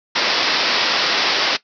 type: low-pass noise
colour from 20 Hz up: white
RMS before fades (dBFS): -18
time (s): 0.15-1.57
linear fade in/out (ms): 10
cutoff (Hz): 5400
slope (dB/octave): 96
effects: noise-tail reverb RT60 0.1 s tail -17 dB re dry + high-pass 300 Hz 12 dB/octave